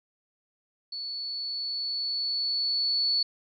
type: tone with level ramp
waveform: sine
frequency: 4435 Hz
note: C#8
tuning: in tune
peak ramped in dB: -33 to -22 dBFS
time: 0.92-3.23 s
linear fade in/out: 5 ms
effects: none